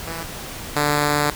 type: tone pair in turn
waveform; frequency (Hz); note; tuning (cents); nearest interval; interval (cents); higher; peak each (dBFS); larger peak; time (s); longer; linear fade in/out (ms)
5% pulse; 165.1 / 147.09; E3 / D3; +3 / +3; major second; 200; first; -18 / -6; second; 0.07-0.23 / 0.76-1.3; second; 2
effects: pink hiss -33 dBFS RMS until 1.35 s